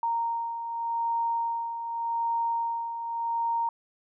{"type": "beating tone pair", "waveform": "sine", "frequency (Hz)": [927, 927.85], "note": ["A#5", "A#5"], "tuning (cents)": [-10, -8], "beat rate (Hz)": 0.85, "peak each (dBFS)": [-35, -27], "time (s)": [0.03, 3.69], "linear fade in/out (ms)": 2, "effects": []}